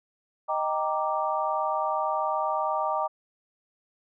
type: chord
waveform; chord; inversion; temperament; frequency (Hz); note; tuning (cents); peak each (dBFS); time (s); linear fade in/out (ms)
sine; Eb major seventh; none; equal; 622.3 / 784 / 932.3 / 1174.7; Eb5 / G5 / Bb5 / D6; 0 / 0 / 0 / 0; -30; 0.48-3.08; 20
effects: none